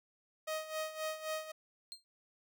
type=tone with tremolo; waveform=sawtooth; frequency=627 Hz; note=D#5; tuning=13 cents sharp; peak=-31 dBFS; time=0.47-1.52 s; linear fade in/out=10 ms; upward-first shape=sine; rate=3.8 Hz; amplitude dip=75%
type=tone with exponential decay; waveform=35% pulse; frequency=4186 Hz; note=C8; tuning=in tune; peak=-39 dBFS; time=1.92-2.04 s; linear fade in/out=0 ms; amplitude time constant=24 ms
effects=none